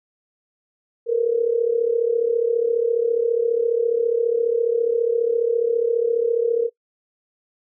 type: tone with amplitude modulation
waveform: sine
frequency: 466.2 Hz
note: A#4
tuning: in tune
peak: -13 dBFS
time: 1.06-6.7 s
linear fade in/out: 50 ms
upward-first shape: sine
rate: 34.7 Hz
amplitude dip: 75%
effects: noise-tail reverb RT60 0.1 s tail -22 dB re dry